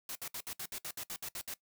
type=noise bursts; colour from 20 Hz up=white; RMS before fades=-41 dBFS; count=12; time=0.09-1.539 s; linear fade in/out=2 ms; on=63 ms; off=63 ms; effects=noise-tail reverb RT60 0.1 s tail -19 dB re dry